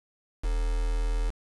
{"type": "tone with quantisation", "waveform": "sine", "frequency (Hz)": 40.5, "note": "E1", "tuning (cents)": -30, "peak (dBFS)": -24, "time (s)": [0.43, 1.31], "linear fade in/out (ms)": 20, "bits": 6, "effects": ["resampled to 24000 Hz"]}